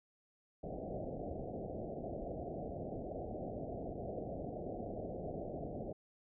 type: low-pass noise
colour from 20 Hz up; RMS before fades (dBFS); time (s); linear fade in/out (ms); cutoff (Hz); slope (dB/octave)
white; -43; 0.63-5.93; 10; 730; 96
effects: none